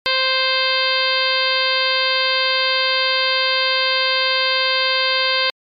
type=harmonic tone; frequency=523.3 Hz; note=C5; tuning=in tune; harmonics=1 / 2 / 3 / 4 / 5 / 6 / 7 / 8 / 9; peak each=-24 / -24 / -24 / -24 / -24 / -24 / -24 / -24 / -24 dBFS; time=0.06-5.5 s; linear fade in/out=0 ms; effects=MP3 64 kbps